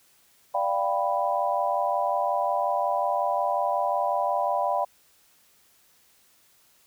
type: chord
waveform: sine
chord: G dominant seventh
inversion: second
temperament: equal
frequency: 587.3 / 698.5 / 784 / 987.8 Hz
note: D5 / F5 / G5 / B5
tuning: 0 / 0 / 0 / 0 cents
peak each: -28 dBFS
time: 0.54-4.85 s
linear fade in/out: 10 ms
effects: white hiss -61 dBFS RMS until 6.86 s